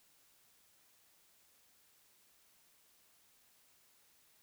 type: silence
effects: white hiss -69 dBFS RMS until 4.42 s